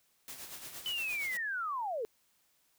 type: noise with tremolo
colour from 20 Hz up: white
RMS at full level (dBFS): -44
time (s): 0.28-1.37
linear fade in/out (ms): 0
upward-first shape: sine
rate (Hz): 8.6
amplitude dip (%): 55
type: linear sweep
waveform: sine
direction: down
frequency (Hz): 3027 to 414.7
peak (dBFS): -33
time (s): 0.86-2.05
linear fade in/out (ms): 0
effects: white hiss -72 dBFS RMS until 2.78 s